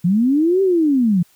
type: linear two-way sweep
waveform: sine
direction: up then down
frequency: 164.81 to 393.6 to 164.81 Hz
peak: -12 dBFS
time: 0.04-1.23 s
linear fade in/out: 10 ms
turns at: 0.62 s
effects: white hiss -55 dBFS RMS until 1.35 s